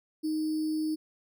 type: tone with sample-and-hold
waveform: sine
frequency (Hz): 311.1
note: D#4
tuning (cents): 0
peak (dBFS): -27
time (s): 0.23-0.96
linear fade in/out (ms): 20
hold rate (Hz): 4900
effects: none